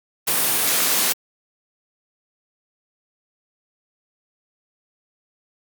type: noise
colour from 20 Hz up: white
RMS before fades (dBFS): -19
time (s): 0.27-1.13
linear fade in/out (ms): 10
effects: high-pass 150 Hz 12 dB/octave + Opus 32 kbps